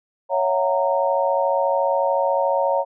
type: chord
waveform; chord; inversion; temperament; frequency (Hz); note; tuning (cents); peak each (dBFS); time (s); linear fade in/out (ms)
sine; F# dominant seventh; second; just; 555 / 666 / 740 / 925; C#5 / E5 / F#5 / A#5; +2 / +18 / 0 / -14; -20 / -25 / -26 / -22; 0.29-2.85; 50
effects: none